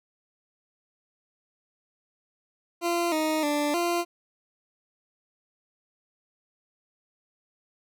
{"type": "tone with pitch steps", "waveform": "20% pulse", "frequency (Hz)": [343.6, 312, 293.7, 345.4], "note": ["F4", "D#4", "D4", "F4"], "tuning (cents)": [-28, 5, 0, -19], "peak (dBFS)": -19, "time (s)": [2.81, 4.05], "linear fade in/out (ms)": 50, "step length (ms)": 310, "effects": []}